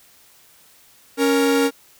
45% pulse tone pair together, 277.2 / 467.1 Hz, C#4 / A#4, 0 / +3 cents, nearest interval major sixth, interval 903 cents, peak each -18 dBFS, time 1.17-1.71 s, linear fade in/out 50 ms, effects white hiss -52 dBFS RMS until 1.99 s

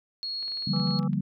sine tone, 4313 Hz, C#8, 48 cents flat, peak -30 dBFS, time 0.23-0.99 s, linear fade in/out 0 ms
clicks, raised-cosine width 0.3 ms, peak -34 dBFS, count 12, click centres 0.427 / 0.48 / 0.52 / 0.573 / 0.624 / 0.764 / 0.798 / 0.874 / 0.908 / 0.996 / 1.03 / 1.132 s
sine chord, G minor seventh, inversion second, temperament equal, 146.83 / 174.61 / 196 / 233.1 Hz, D3 / F3 / G3 / Bb3, 0 / 0 / 0 / 0 cents, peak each -29 / -30 / -28 / -33 dBFS, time 0.67-1.21 s, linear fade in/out 5 ms
harmonic tone, 164.81 Hz, E3, in tune, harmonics 1 / 3 / 5 / 7 / 8, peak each -35 / -40 / -42 / -43 / -44 dBFS, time 0.73-1.08 s, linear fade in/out 5 ms
effects none

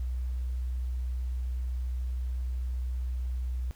sine tone, 62.3 Hz, B1, 16 cents sharp, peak -29 dBFS, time 0-3.71 s, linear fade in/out 0 ms, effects pink hiss -60 dBFS RMS until 3.75 s

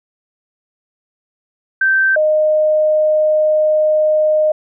sine tone pair in turn, 1557 / 615.9 Hz, G6 / D#5, -12 / -18 cents, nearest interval octave + major third, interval 1606 cents, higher first, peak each -10 dBFS, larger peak neither, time 1.81-2.16 / 2.16-4.52 s, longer second, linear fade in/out 5 ms, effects none

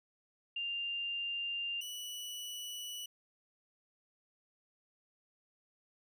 sine / sawtooth tone pair in turn, 2794 / 2952 Hz, F7 / F#7, 0 / -5 cents, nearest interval minor second, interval 95 cents, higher second, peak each -35 / -38 dBFS, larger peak first, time 0.56-1.81 / 1.81-3.06 s, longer neither, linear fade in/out 5 ms, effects none

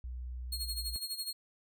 sine tone with pitch glide, 61.74 to 58.54 Hz, B1 to A#1, 0 to +8 cents, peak -38 dBFS, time 0.04-0.96 s, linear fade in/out 0 ms, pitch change -92 cents, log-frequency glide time 0.6-0.7 s
sawtooth tone with tremolo, 4278 Hz, C8, 38 cents sharp, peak -31 dBFS, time 0.52-1.33 s, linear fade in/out 5 ms, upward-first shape sine, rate 12 Hz, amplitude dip 75%
effects none

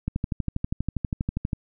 click train, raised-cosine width 5 ms, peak -13 dBFS, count 19, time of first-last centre 0.08-1.532 s, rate 12.4 Hz, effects none

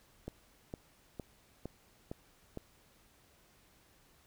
click train, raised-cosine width 2 ms, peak -27 dBFS, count 6, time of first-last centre 0.28-2.574 s, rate 2.18 Hz, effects pink hiss -66 dBFS RMS until 4.26 s

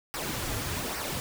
pink noise with flanger, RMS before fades -33 dBFS, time 0.14-1.2 s, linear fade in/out 0 ms, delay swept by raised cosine 0.28 to 5.48 ms, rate 1.2 Hz, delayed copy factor -0.6, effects none

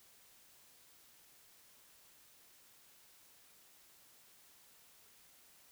silence, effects white hiss -64 dBFS RMS until 5.71 s

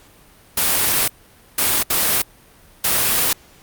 white noise bursts at uneven times, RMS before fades -17 dBFS, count 4, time 0.57-1.08 / 1.58-1.83 / 1.9-2.22 / 2.84-3.33 s, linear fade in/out 5 ms, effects pink hiss -49 dBFS RMS until 3.62 s + Opus 48 kbps

